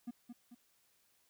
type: tone with echo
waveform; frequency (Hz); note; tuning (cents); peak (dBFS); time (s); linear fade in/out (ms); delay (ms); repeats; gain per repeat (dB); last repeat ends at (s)
triangle; 240; B3; -49; -37; 0.07-0.11; 10; 220; 2; -6; 0.55
effects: white hiss -73 dBFS RMS until 1.29 s